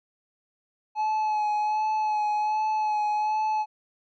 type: tone with vibrato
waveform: triangle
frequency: 853 Hz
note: G#5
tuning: 46 cents sharp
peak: -21 dBFS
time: 0.95-3.66 s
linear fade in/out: 50 ms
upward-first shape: sine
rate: 1.3 Hz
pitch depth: 24 cents each way
effects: resampled to 16000 Hz